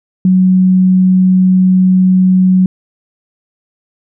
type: tone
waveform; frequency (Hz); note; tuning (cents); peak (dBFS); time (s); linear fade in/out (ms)
sine; 185.5; F#3; +5; -5; 0.25-2.66; 2
effects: none